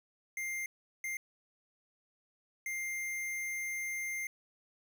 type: tone bursts at uneven times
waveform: square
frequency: 2100 Hz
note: C7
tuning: 6 cents sharp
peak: -36 dBFS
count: 3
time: 0.37-0.66 / 1.04-1.17 / 2.66-4.27 s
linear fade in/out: 2 ms
effects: none